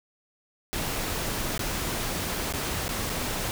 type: noise with dropouts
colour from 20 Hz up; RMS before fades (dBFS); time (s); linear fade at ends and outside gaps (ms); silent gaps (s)
pink; -30; 0.73-3.51; 0; 1.578-1.593 / 2.525-2.537 / 2.881-2.891 / 3.095-3.099
effects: none